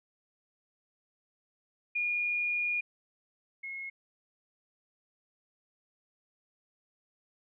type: tone pair in turn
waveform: sine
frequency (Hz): 2433 / 2167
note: D#7 / C#7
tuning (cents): -39 / -40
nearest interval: major second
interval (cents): 201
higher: first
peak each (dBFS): -28 / -37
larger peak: first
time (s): 1.95-2.81 / 3.63-3.9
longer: first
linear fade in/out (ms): 10
effects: none